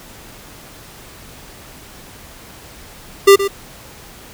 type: tone with echo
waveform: square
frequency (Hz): 396.3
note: G4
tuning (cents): +19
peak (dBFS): -4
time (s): 3.27-3.36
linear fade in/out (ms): 10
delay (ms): 120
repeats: 1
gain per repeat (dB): -12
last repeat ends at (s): 3.48
effects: pink hiss -39 dBFS RMS until 4.33 s